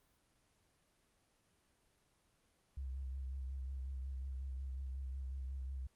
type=tone with vibrato; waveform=sine; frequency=66.1 Hz; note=C2; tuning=18 cents sharp; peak=-40 dBFS; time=2.77-5.87 s; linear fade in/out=5 ms; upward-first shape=sine; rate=5.5 Hz; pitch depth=42 cents each way; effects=pink hiss -75 dBFS RMS until 5.95 s + Opus 24 kbps